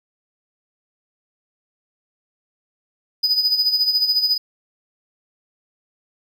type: tone with tremolo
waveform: triangle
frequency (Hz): 4978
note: D#8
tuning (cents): 0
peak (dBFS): -12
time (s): 3.23-4.38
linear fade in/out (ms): 10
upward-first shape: sine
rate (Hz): 14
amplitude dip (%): 65
effects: none